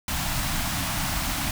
pink band-stop noise, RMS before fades -27 dBFS, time 0.08-1.51 s, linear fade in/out 2 ms, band 300 to 640 Hz, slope 48 dB/octave, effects none

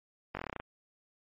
slowing click train, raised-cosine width 0.5 ms, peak -21 dBFS, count 10, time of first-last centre 0.35-0.6 s, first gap 20 ms, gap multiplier 1.08, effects MP3 32 kbps

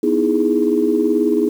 sine chord, E major seventh, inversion second, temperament equal, 246.9 / 311.1 / 329.6 / 415.3 Hz, B3 / D#4 / E4 / G#4, 0 / 0 / 0 / 0 cents, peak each -20 / -18 / -19 / -17 dBFS, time 0.03-1.49 s, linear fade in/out 5 ms, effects tanh soft clip ceiling -3 dBFS + 7-bit

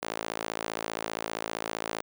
sawtooth tone with high-pass filter, 55.2 Hz, A1, 6 cents sharp, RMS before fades -35 dBFS, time 0.02-2.02 s, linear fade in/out 5 ms, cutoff 490 Hz, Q 0.9, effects none

